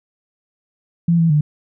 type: tone with pitch steps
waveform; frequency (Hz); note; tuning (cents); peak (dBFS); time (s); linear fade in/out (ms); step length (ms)
sine; 169.5 / 165.3 / 149.7; E3 / E3 / D3; +49 / +5 / +33; -11; 1.08-1.41; 5; 110
effects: none